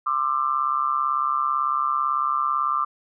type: tone with amplitude modulation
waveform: sine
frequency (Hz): 1188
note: D6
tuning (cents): +20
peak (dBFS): -16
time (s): 0.06-2.85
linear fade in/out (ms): 10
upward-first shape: sine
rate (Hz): 138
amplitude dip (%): 90
effects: none

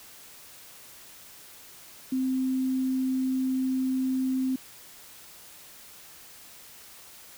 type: tone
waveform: sine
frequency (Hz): 260.5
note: C4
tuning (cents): -7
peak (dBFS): -24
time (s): 2.12-4.56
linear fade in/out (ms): 5
effects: white hiss -49 dBFS RMS until 7.37 s

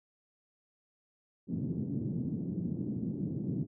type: band-pass noise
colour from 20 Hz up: pink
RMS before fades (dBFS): -35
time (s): 1.47-3.67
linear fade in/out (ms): 50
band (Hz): 130 to 280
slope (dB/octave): 24
effects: none

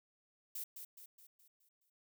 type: noise with echo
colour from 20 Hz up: violet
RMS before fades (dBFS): -43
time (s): 0.55-0.64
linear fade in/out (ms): 5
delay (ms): 210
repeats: 6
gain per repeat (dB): -6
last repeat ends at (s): 1.9
effects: none

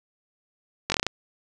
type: slowing click train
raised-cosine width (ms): 0.2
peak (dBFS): -6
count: 7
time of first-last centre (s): 0.9-1.066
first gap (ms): 20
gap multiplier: 1.13
effects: none

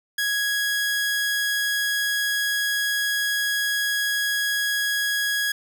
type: tone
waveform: sawtooth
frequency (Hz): 1661.2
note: G#6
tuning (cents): 0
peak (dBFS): -18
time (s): 0.18-5.52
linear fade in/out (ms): 5
effects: none

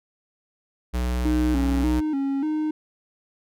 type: tone with pitch glide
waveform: square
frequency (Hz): 61.3 to 61.76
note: B1 to B1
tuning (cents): -12 to +1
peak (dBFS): -23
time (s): 0.93-2.01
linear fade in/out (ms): 20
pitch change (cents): +13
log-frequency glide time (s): 1.18-1.59
type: tone with vibrato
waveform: triangle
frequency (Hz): 290.8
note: D4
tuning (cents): -17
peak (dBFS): -20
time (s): 1.25-2.71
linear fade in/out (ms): 5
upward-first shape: square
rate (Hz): 1.7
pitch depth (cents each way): 100
effects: none

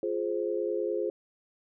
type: chord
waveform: sine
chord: F minor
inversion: none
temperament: just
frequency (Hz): 349.2 / 419.1 / 523.8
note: F4 / Ab4 / C5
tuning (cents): 0 / +16 / +2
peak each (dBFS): -32 / -31 / -33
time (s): 0.03-1.1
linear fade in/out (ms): 2
effects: none

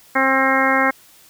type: harmonic tone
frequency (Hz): 266.6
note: C4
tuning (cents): +33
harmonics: 1 / 2 / 3 / 4 / 5 / 6 / 7 / 8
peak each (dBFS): -22 / -22 / -22 / -22 / -22 / -22 / -22 / -22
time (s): 0.15-0.91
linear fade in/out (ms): 10
effects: white hiss -49 dBFS RMS until 1.29 s

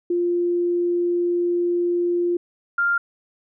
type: tone pair in turn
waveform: sine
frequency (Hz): 349.2 / 1396.8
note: F4 / F6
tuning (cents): 0 / 0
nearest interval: 2 octaves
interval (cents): 2400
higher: second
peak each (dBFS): -18 / -17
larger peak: second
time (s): 0.1-2.37 / 2.78-2.98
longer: first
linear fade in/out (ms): 5
effects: none

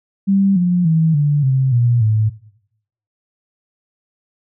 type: tone with pitch steps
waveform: sine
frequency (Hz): 196 / 177.67 / 161.05 / 145.99 / 132.33 / 119.96 / 108.74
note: G3 / F3 / E3 / D3 / C3 / B2 / A2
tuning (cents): 0 / +30 / -40 / -10 / +20 / -50 / -20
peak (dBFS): -11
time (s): 0.27-2.3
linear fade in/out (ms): 20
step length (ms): 290
effects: noise-tail reverb RT60 0.8 s tail -19 dB re dry

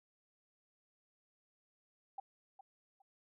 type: tone with echo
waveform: sine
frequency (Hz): 784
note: G5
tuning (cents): 0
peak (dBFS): -40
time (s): 2.18-2.2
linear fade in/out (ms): 5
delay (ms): 410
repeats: 2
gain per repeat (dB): -12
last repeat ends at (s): 3.02
effects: none

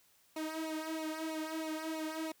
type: tone with flanger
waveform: sawtooth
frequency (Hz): 316.3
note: D#4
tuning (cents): +29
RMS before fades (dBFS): -39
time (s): 0.36-2.32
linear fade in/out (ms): 5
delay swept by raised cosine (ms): 0.59 to 2.89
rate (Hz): 3.1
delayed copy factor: -0.95
effects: white hiss -68 dBFS RMS until 2.4 s

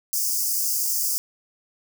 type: high-pass noise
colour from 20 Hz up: white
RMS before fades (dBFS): -24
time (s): 0.13-1.18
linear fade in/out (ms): 0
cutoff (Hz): 4800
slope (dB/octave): 96
effects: none

